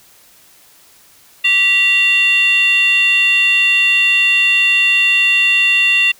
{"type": "tone with frequency modulation", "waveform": "sine", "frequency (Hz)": 2754, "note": "F7", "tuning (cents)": -25, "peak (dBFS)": -8, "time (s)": [1.44, 6.12], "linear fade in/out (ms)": 10, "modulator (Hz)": 797, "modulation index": 0.68, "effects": ["tanh soft clip ceiling -6 dBFS", "white hiss -47 dBFS RMS until 6.19 s"]}